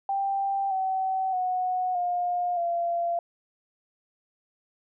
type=tone with pitch steps; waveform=sine; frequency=787 / 760.6 / 735.1 / 710.5 / 686.7 Hz; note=G5 / F#5 / F#5 / F5 / F5; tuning=+7 / +48 / -11 / +30 / -29 cents; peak=-24 dBFS; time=0.09-3.19 s; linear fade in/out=2 ms; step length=620 ms; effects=none